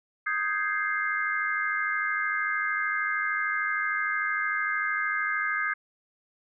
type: chord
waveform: sine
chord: Ab major seventh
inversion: second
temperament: equal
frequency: 1244.5 / 1568 / 1661.2 / 2093 Hz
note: Eb6 / G6 / Ab6 / C7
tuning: 0 / 0 / 0 / 0 cents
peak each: -31 dBFS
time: 0.26-5.74 s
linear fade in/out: 10 ms
effects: none